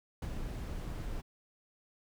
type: noise with ADSR envelope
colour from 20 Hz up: brown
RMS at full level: -35 dBFS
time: 0.22-1.22 s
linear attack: 4 ms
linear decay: 53 ms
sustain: -4 dB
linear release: 19 ms
effects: none